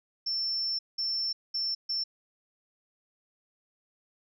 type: tone bursts at uneven times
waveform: sine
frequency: 5380 Hz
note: E8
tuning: 34 cents sharp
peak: -27 dBFS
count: 4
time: 0.26-0.79 / 0.98-1.33 / 1.54-1.75 / 1.89-2.04 s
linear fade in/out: 10 ms
effects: tanh soft clip ceiling -23 dBFS